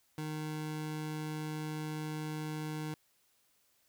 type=tone; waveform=25% pulse; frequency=154.1 Hz; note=D#3; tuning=16 cents flat; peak=-33 dBFS; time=0.18-2.94 s; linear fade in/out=2 ms; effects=white hiss -72 dBFS RMS until 3.88 s